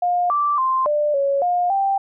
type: tone with pitch steps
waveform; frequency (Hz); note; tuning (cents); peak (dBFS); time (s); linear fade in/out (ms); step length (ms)
sine; 710 / 1169 / 1046 / 594 / 556 / 711 / 785; F5 / D6 / C6 / D5 / C#5 / F5 / G5; +28 / -8 / -1 / +20 / +5 / +31 / +2; -16; 0.02-1.98; 5; 280
effects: none